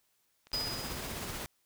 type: clicks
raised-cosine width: 0.2 ms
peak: -36 dBFS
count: 7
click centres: 0.47 / 0.517 / 0.572 / 0.629 / 0.698 / 0.729 / 0.93 s
type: tone with exponential decay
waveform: triangle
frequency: 4966 Hz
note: D#8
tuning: 4 cents flat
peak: -29 dBFS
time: 0.53-1.41 s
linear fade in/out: 5 ms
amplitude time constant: 190 ms
type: noise with tremolo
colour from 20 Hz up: pink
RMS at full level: -38 dBFS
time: 0.53-1.46 s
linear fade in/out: 0 ms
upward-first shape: triangle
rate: 16 Hz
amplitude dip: 35%
effects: white hiss -74 dBFS RMS until 1.65 s